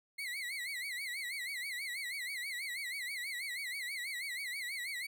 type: tone with vibrato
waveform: 35% pulse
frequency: 2086 Hz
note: C7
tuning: 6 cents flat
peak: -36 dBFS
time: 0.18-5.07 s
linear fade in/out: 10 ms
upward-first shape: sine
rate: 6.2 Hz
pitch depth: 150 cents each way
effects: none